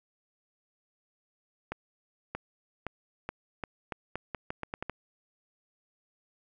accelerating click train, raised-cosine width 0.5 ms, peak -19 dBFS, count 13, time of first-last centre 1.72-4.897 s, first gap 630 ms, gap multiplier 0.82, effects none

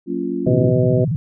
sine chord, Gb major seventh, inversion none, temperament just, 185 / 231.2 / 277.5 / 346.9 Hz, Gb3 / Bb3 / Db4 / F4, 0 / -14 / +2 / -12 cents, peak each -28 / -27 / -24 / -24 dBFS, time 0.06-0.72 s, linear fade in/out 50 ms
harmonic tone, 125.8 Hz, B2, 32 cents sharp, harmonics 1 / 2 / 3 / 4 / 5, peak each -23 / -22 / -20 / -21 / -22 dBFS, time 0.46-1.05 s, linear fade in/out 10 ms
sine tone with vibrato, 137.8 Hz, C#3, 10 cents flat, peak -17 dBFS, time 0.47-1.16 s, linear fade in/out 0 ms, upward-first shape square, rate 14 Hz, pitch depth 290 cents each way
effects none

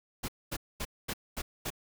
pink noise bursts, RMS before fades -35 dBFS, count 6, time 0.23-1.704 s, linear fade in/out 10 ms, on 54 ms, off 230 ms, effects none

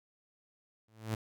sawtooth tone with exponential growth, 110 Hz, A2, in tune, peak -26 dBFS, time 0.88-1.15 s, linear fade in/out 5 ms, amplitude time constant 57 ms, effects none

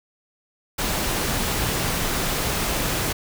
pink noise, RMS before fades -24 dBFS, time 0.78-3.13 s, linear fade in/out 10 ms, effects none

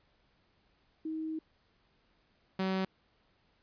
sine / sawtooth tone pair in turn, 316.6 / 189.54 Hz, D#4 / F#3, +30 / +42 cents, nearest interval major sixth, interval 888 cents, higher first, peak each -34 / -26 dBFS, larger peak second, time 1.05-1.39 / 2.59-2.85 s, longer first, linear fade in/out 5 ms, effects pink hiss -71 dBFS RMS until 3.62 s + resampled to 11025 Hz

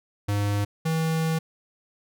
square tone pair in turn, 102.2 / 161.2 Hz, G#2 / E3, -27 / -38 cents, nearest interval minor sixth, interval 789 cents, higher second, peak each -23 dBFS, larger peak neither, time 0.28-0.65 / 0.85-1.39 s, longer second, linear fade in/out 10 ms, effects none

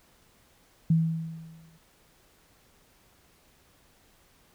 sine tone with exponential decay, 162.7 Hz, E3, 22 cents flat, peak -17 dBFS, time 0.9-1.78 s, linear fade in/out 5 ms, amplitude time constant 190 ms, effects pink hiss -62 dBFS RMS until 4.54 s

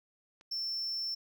click, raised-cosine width 0.2 ms, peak -39 dBFS, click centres 0.411 s
triangle tone, 5380 Hz, E8, 34 cents sharp, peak -32 dBFS, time 0.51-1.15 s, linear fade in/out 10 ms
effects none

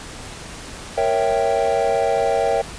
triangle chord, A# diminished seventh, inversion none, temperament equal, 466.2 / 554.4 / 659.3 / 784 Hz, A#4 / C#5 / E5 / G5, 0 / 0 / 0 / 0 cents, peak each -20 dBFS, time 0.97-2.62 s, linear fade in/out 10 ms, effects pink hiss -35 dBFS RMS until 2.78 s + resampled to 22050 Hz

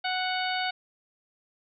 harmonic tone, 740 Hz, F#5, in tune, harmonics 1 / 2 / 3 / 4 / 5 / 6, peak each -30 / -33 / -35 / -36 / -37 / -38 dBFS, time 0.04-0.71 s, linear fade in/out 10 ms, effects none

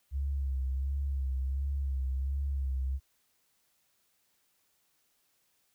sine tone with vibrato, 67.6 Hz, C#2, 43 cents flat, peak -29 dBFS, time 0.11-3 s, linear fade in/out 50 ms, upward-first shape sine, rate 1.4 Hz, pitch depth 56 cents each way, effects white hiss -73 dBFS RMS until 5.74 s

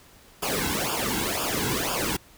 pink noise with flanger, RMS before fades -27 dBFS, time 0.42-2.17 s, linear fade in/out 10 ms, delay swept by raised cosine 0.49 to 1.69 ms, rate 2 Hz, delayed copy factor -0.85, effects pink hiss -53 dBFS RMS until 2.37 s

